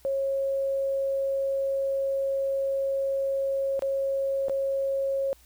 sine tone with dropouts, 545 Hz, C#5, 29 cents flat, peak -24 dBFS, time 0.05-5.33 s, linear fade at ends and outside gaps 0 ms, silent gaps 3.793-3.822 / 4.484-4.496 s, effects added 60 Hz sine -57 dBFS peak until 5.45 s + white hiss -59 dBFS RMS until 5.45 s

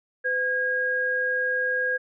sine tone pair together, 507 / 1633 Hz, B4 / G#6, +45 / -30 cents, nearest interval octave + minor sixth, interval 2025 cents, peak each -29 / -23 dBFS, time 0.24-1.98 s, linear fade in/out 20 ms, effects none

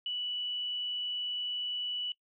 sine tone, 2957 Hz, F#7, 2 cents flat, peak -32 dBFS, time 0.06-2.12 s, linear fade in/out 2 ms, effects noise-tail reverb RT60 0.1 s tail -21 dB re dry

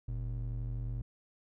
triangle ring-modulated tone, 82.41 Hz, E2, in tune, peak -29 dBFS, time 0.08-1.02 s, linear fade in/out 5 ms, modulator 35.8 Hz, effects none

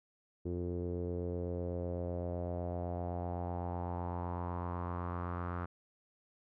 sawtooth tone with low-pass filter sweep, 87.9 Hz, F2, 12 cents sharp, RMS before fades -38 dBFS, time 0.45-5.66 s, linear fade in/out 10 ms, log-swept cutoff 380 to 1300 Hz, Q 4, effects none

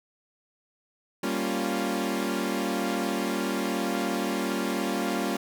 sawtooth chord, G half-diminished seventh, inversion none, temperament equal, 196 / 233.1 / 277.2 / 349.2 Hz, G3 / Bb3 / Db4 / F4, 0 / 0 / 0 / 0 cents, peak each -28 dBFS, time 1.23-5.37 s, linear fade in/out 5 ms, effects none

